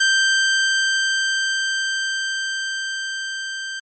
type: tone with level ramp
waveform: sawtooth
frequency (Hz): 1568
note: G6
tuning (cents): 0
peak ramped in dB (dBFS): -10 to -23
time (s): 0-3.8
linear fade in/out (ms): 10
effects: MP3 32 kbps